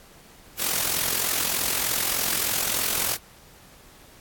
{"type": "noise with amplitude modulation", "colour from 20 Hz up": "white", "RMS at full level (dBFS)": -22, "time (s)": [0.57, 3.18], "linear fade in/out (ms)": 50, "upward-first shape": "sine", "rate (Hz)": 43.3, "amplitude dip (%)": 60, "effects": ["pink hiss -51 dBFS RMS until 4.2 s", "AAC 64 kbps"]}